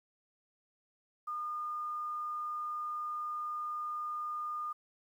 sine tone, 1216 Hz, D#6, 40 cents flat, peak -35 dBFS, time 1.27-4.73 s, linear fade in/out 10 ms, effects 11-bit

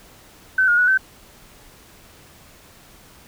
sine tone with pitch steps, 1525 / 1429 / 1470 / 1538 Hz, G6 / F6 / F#6 / G6, -48 / +39 / -12 / -33 cents, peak -13 dBFS, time 0.58-0.976 s, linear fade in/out 5 ms, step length 99 ms, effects pink hiss -48 dBFS RMS until 3.27 s

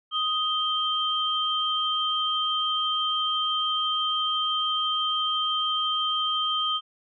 sine tone pair together, 1249 / 3147 Hz, D#6 / G7, +6 / +6 cents, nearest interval octave + major third, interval 1600 cents, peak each -27 / -25 dBFS, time 0.11-6.81 s, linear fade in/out 50 ms, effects none

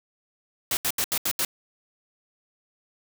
white noise bursts, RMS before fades -25 dBFS, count 6, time 0.71-1.45 s, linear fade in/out 2 ms, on 60 ms, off 76 ms, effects none

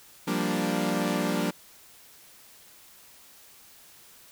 sawtooth chord, G minor seventh, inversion third, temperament equal, 174.61 / 196 / 233.1 / 293.7 Hz, F3 / G3 / Bb3 / D4, 0 / 0 / 0 / 0 cents, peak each -27 dBFS, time 0.27-1.51 s, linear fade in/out 10 ms, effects white hiss -53 dBFS RMS until 4.31 s

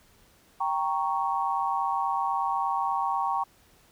sine chord, G diminished, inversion none, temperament equal, 784 / 932.3 / 1108.7 Hz, G5 / Bb5 / Db6, 0 / 0 / 0 cents, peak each -29 dBFS, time 0.6-3.44 s, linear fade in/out 10 ms, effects pink hiss -60 dBFS RMS until 3.91 s

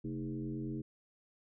sine tone with frequency modulation, 224.8 Hz, A3, 37 cents sharp, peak -36 dBFS, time 0.04-0.82 s, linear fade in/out 10 ms, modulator 89 Hz, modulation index 1.5, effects none

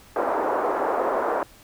pink band-pass noise, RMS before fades -24 dBFS, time 0.16-1.43 s, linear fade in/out 2 ms, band 390 to 1200 Hz, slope 24 dB/octave, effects pink hiss -51 dBFS RMS until 1.63 s

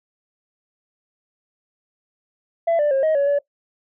sine tone with pitch steps, 670 / 590 / 539 / 629 / 563 / 572 Hz, E5 / D5 / C#5 / D#5 / C#5 / D5, +28 / +8 / -49 / +19 / +27 / -46 cents, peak -13 dBFS, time 2.67-3.39 s, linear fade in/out 10 ms, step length 120 ms, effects noise-tail reverb RT60 0.1 s tail -19 dB re dry + tanh soft clip ceiling -14 dBFS

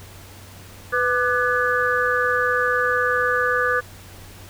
sine tone cluster, 496.8 / 1194 / 1490 / 1704 Hz, B4 / D6 / F#6 / G#6, +10 / +28 / +12 / +44 cents, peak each -23 dBFS, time 0.92-3.81 s, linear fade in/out 20 ms, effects added 94 Hz sine -43 dBFS peak until 4.49 s + pink hiss -44 dBFS RMS until 4.49 s

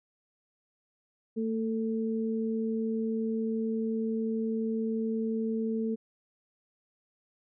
sine tone pair together, 224.1 / 444.3 Hz, A3 / A4, +32 / +17 cents, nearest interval octave, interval 1185 cents, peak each -29 / -33 dBFS, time 1.36-5.96 s, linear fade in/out 20 ms, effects none

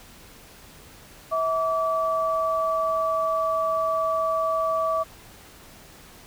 sine tone pair together, 647 / 1152.8 Hz, E5 / D6, -32 / -33 cents, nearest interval minor seventh, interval 999 cents, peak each -24 dBFS, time 1.31-5.04 s, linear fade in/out 20 ms, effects pink hiss -48 dBFS RMS until 6.26 s

